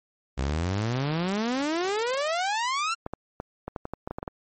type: exponential sweep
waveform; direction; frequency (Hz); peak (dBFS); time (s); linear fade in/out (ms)
sawtooth; up; 62.7 to 1396.9; -21; 0.37-2.95; 20
type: clicks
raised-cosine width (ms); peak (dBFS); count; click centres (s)
1; -18; 12; 3.064 / 3.136 / 3.401 / 3.68 / 3.762 / 3.854 / 3.936 / 4.075 / 4.11 / 4.185 / 4.229 / 4.278
effects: low-pass 10000 Hz 12 dB/octave + MP3 32 kbps